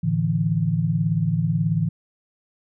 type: chord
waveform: sine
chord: A suspended fourth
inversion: none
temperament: just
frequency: 110 / 146.67 / 165 Hz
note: A2 / D3 / E3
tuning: 0 / -2 / +2 cents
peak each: -25 / -24 / -21 dBFS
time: 0.03-1.89 s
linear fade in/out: 10 ms
effects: none